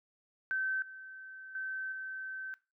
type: tone with level steps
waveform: sine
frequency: 1541 Hz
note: G6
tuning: 30 cents flat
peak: -30 / -45 / -35 / -38 dBFS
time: 0.51-2.54 s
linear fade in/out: 0 ms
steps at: 0.82 / 1.55 / 1.92 s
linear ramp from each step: 2 ms
effects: noise-tail reverb RT60 0.3 s tail -20 dB re dry